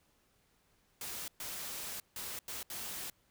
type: noise bursts at uneven times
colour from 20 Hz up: white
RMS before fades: -42 dBFS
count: 5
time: 1.01-1.28 / 1.4-2 / 2.16-2.39 / 2.48-2.63 / 2.7-3.1 s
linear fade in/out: 2 ms
effects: pink hiss -72 dBFS RMS until 3.3 s